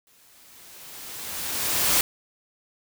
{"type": "noise with exponential growth", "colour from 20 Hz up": "white", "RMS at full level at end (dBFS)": -19, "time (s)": [0.07, 2.01], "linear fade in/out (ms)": 1, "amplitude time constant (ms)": 420, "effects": []}